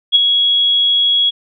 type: tone with ADSR envelope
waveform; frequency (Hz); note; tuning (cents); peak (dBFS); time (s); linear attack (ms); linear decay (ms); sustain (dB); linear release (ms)
sine; 3331; G#7; +4; -4; 0.12-1.31; 33; 20; -6; 23
effects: none